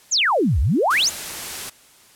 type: exponential two-way sweep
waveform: sine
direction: down then up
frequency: 7600 to 58.27 to 7600 Hz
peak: -15 dBFS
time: 0.11-1.1 s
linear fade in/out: 20 ms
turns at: 0.6 s
type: noise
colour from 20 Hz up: white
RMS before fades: -30 dBFS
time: 0.9-1.7 s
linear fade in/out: 10 ms
effects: white hiss -51 dBFS RMS until 2.15 s + low-pass 12000 Hz 12 dB/octave